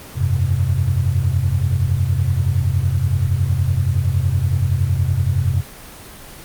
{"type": "chord", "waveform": "sine", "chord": "F suspended second", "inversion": "none", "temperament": "equal", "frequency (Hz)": [87.31, 98, 130.81], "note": ["F2", "G2", "C3"], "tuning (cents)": [0, 0, 0], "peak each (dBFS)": -19, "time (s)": [0.15, 5.64], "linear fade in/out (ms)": 50, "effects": ["pink hiss -37 dBFS RMS until 6.44 s", "Opus 24 kbps"]}